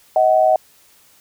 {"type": "tone pair together", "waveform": "sine", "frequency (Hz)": [632, 750.6], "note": ["D#5", "F#5"], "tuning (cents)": [27, 25], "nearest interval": "minor third", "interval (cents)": 298, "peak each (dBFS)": [-13, -14], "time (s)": [0.16, 0.56], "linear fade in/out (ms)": 2, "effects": ["white hiss -52 dBFS RMS until 1.2 s"]}